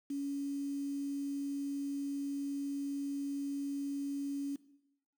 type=tone with quantisation; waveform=sine; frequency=280.6 Hz; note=C#4; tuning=21 cents sharp; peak=-34 dBFS; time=0.1-4.56 s; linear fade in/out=5 ms; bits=9; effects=noise-tail reverb RT60 0.8 s tail -17 dB re dry